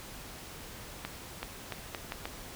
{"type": "accelerating click train", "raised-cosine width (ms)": 0.3, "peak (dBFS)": -19, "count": 6, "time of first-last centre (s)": [1.05, 2.255], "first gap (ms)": 380, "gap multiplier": 0.77, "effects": ["pink hiss -46 dBFS RMS until 2.55 s"]}